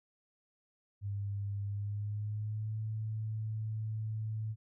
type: tone with pitch glide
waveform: sine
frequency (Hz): 100.7 to 109.18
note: G2 to A2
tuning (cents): +47 to -13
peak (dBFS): -34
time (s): 1.01-4.56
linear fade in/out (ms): 50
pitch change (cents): +140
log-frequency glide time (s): 1.63-2.79
effects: none